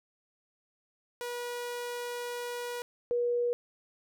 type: tone pair in turn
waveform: sawtooth / sine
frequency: 483.9 / 481.6 Hz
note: B4 / B4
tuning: -35 / -44 cents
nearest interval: unison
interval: 9 cents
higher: first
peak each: -31 / -26 dBFS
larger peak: second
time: 1.21-2.82 / 3.11-3.53 s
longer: first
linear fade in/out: 0 ms
effects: none